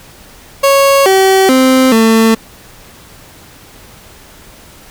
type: tone with pitch steps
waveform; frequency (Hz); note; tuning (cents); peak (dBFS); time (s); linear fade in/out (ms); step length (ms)
30% pulse; 552 / 383.1 / 260.4 / 224.1; C#5 / G4 / C4 / A3; -7 / -40 / -8 / +32; -3; 0.63-2.35; 10; 430
effects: pink hiss -38 dBFS RMS until 4.9 s